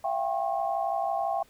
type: tone cluster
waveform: sine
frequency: 672 / 724 / 790 / 1082 Hz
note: E5 / F#5 / G5 / C#6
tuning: +33 / -38 / +13 / -42 cents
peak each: -30 / -35 / -29 / -36 dBFS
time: 0.04-1.43 s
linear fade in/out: 5 ms
effects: pink hiss -60 dBFS RMS until 1.49 s

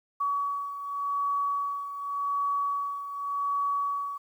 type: beating tone pair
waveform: sine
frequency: 1132 / 1132.87 Hz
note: C#6 / C#6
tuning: +36 / +37 cents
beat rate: 0.87 Hz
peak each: -28 / -34 dBFS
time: 0.2-4.18 s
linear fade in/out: 10 ms
effects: 10-bit

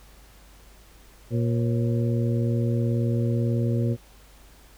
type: harmonic tone with a mistuned harmonic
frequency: 118 Hz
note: A#2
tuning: 22 cents sharp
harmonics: 1 / 2 / 3 / 4 / 5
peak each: -22 / -28 / -32 / -34 / -36 dBFS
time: 1.3-3.97 s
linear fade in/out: 50 ms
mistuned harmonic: 5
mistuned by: -120 cents
effects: added 50 Hz sine -51 dBFS peak until 4.77 s + pink hiss -54 dBFS RMS until 4.77 s

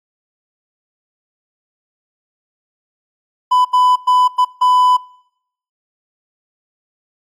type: tone bursts at uneven times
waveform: triangle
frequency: 1000 Hz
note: B5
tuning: 21 cents sharp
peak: -7 dBFS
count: 5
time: 3.51-3.65 / 3.73-3.96 / 4.07-4.28 / 4.38-4.45 / 4.61-4.97 s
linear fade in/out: 10 ms
effects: noise-tail reverb RT60 0.8 s tail -25 dB re dry + AAC 64 kbps

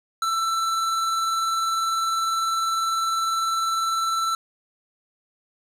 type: tone with tremolo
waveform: square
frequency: 1333 Hz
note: E6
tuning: 19 cents sharp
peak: -21 dBFS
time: 0.22-4.35 s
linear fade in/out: 2 ms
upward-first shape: sine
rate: 20 Hz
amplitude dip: 25%
effects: low-pass 10000 Hz 12 dB/octave + 8-bit

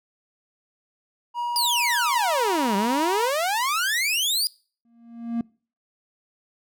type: tone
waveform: triangle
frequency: 957 Hz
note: A#5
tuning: 45 cents sharp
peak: -22 dBFS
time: 1.34-3.31 s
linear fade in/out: 50 ms
type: exponential two-way sweep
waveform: sawtooth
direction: down then up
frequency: 4978 to 192 to 4978 Hz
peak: -18 dBFS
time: 1.56-4.47 s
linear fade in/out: 0 ms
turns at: 2.76 s
type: tone with exponential growth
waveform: triangle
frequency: 233.1 Hz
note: A#3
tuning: in tune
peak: -18 dBFS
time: 4.85-5.41 s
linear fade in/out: 2 ms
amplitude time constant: 120 ms
effects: noise-tail reverb RT60 0.4 s tail -24 dB re dry

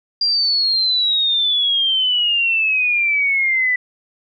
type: exponential sweep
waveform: sine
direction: down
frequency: 4800 to 1975.5 Hz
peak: -14 dBFS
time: 0.21-3.76 s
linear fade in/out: 5 ms
effects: none

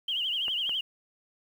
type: tone with vibrato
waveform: sine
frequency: 3022 Hz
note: F#7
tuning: 36 cents sharp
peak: -27 dBFS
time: 0.08-0.81 s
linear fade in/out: 5 ms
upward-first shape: triangle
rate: 12 Hz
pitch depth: 150 cents each way
type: clicks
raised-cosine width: 0.5 ms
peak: -25 / -27 dBFS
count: 2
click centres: 0.482 / 0.694 s
effects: 9-bit

